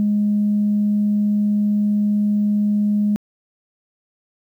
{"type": "tone", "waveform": "sine", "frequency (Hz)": 207.7, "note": "G#3", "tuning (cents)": 0, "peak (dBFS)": -14, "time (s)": [0, 3.16], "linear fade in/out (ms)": 0, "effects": ["tanh soft clip ceiling -10 dBFS", "9-bit"]}